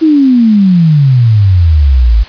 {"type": "exponential sweep", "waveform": "sine", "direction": "down", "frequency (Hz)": [326.9, 51.5], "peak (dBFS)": -3, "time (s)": [0.01, 2.24], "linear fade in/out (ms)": 20, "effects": ["white hiss -30 dBFS RMS until 2.28 s", "resampled to 11025 Hz"]}